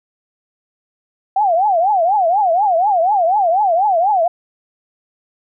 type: tone with vibrato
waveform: sine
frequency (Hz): 747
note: F#5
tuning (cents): +16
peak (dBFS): -11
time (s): 1.36-4.28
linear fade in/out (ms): 5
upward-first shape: triangle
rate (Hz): 4.1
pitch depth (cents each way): 270
effects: none